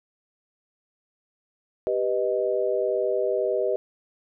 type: chord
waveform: sine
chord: G augmented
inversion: none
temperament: equal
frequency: 392 / 493.9 / 622.3 Hz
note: G4 / B4 / D#5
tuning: 0 / 0 / 0 cents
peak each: -26 dBFS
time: 1.87-3.76 s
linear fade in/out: 0 ms
effects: none